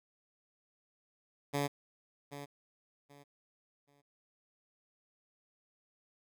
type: tone with echo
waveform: 10% pulse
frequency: 142.7 Hz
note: D3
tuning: 49 cents flat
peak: -23 dBFS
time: 1.53-1.68 s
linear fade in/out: 20 ms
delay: 780 ms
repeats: 3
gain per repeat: -12 dB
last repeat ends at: 4.02 s
effects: none